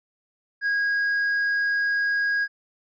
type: tone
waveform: triangle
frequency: 1642 Hz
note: G#6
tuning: 20 cents flat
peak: -19 dBFS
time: 0.61-2.48 s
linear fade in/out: 50 ms
effects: resampled to 16000 Hz